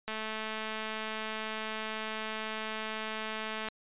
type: click train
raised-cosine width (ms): 0.3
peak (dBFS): -21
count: 787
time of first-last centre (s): 0.08-3.686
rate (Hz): 218
effects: resampled to 8000 Hz